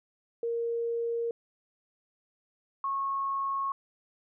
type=tone pair in turn; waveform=sine; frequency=466.2 / 1094.8 Hz; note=A#4 / C#6; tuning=0 / -22 cents; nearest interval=octave + minor third; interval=1478 cents; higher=second; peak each=-28 dBFS; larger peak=neither; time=0.43-1.31 / 2.84-3.72 s; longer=neither; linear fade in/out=2 ms; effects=none